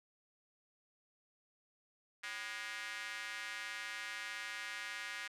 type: tone with high-pass filter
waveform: square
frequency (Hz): 110.8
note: A2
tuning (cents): +13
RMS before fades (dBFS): -44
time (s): 2.23-5.28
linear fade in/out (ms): 10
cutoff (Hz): 1800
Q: 2.4
effects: low-pass 9000 Hz 12 dB/octave